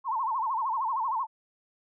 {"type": "tone with vibrato", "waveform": "sine", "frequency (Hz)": 978, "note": "B5", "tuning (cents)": -17, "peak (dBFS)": -26, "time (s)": [0.04, 1.27], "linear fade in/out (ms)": 50, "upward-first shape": "sine", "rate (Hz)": 13, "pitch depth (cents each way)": 200, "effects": []}